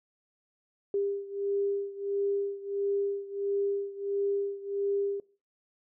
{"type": "beating tone pair", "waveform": "sine", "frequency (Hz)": [399.5, 401], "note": ["G4", "G4"], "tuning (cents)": [33, 39], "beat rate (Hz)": 1.5, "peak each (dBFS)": [-30, -33], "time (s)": [0.94, 5.2], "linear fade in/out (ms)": 2, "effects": ["noise-tail reverb RT60 0.4 s tail -21 dB re dry"]}